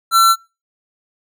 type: tone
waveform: square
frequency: 1350 Hz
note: E6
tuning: 41 cents sharp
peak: -9 dBFS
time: 0.11-0.36 s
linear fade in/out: 50 ms
effects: noise-tail reverb RT60 0.3 s tail -25 dB re dry